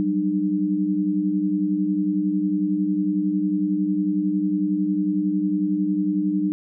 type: tone cluster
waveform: sine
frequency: 185.8 / 196.8 / 302.5 Hz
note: F#3 / G3 / D#4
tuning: +7 / +7 / -49 cents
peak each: -26 / -26 / -21 dBFS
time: 0-6.52 s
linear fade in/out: 0 ms
effects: none

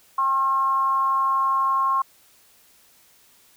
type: tone with frequency modulation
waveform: sine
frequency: 1075 Hz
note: C6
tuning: 47 cents sharp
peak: -18 dBFS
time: 0.18-2.02 s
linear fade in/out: 5 ms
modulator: 281 Hz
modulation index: 0.32
effects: white hiss -56 dBFS RMS until 3.56 s

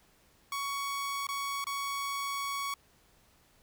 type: tone with dropouts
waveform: sawtooth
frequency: 1118 Hz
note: C#6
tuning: 14 cents sharp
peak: -29 dBFS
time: 0.52-2.74 s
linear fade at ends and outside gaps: 2 ms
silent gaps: 1.269-1.288 / 1.642-1.668 s
effects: pink hiss -65 dBFS RMS until 3.62 s

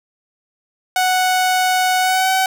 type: tone with pitch glide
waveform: sawtooth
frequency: 740 to 757.7 Hz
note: F#5 to F#5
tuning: 0 to +41 cents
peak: -10 dBFS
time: 0.96-2.46 s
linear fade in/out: 2 ms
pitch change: +41 cents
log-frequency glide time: 2-2.3 s
effects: none

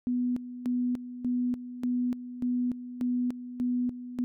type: tone with tremolo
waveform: sine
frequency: 246.9 Hz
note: B3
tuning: in tune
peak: -25 dBFS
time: 0.07-4.24 s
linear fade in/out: 0 ms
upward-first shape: square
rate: 1.7 Hz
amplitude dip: 75%
effects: none

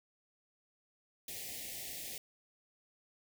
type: band-stop noise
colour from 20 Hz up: white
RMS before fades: -44 dBFS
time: 1.28-2.18 s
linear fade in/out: 2 ms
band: 800 to 1800 Hz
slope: 96 dB/octave
effects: none

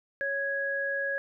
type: tone pair together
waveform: sine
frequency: 554.4 / 1661.3 Hz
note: C#5 / G#6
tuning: 0 / 0 cents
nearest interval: octave + perfect fifth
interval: 1900 cents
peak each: -33 / -29 dBFS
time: 0.21-1.18 s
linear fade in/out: 0 ms
effects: none

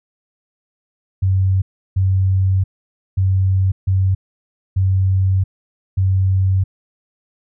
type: tone bursts at uneven times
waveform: sine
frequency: 95 Hz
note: F#2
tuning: 46 cents sharp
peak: -12 dBFS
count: 6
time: 1.22-1.62 / 1.96-2.64 / 3.17-3.72 / 3.87-4.15 / 4.76-5.44 / 5.97-6.64 s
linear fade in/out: 10 ms
effects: none

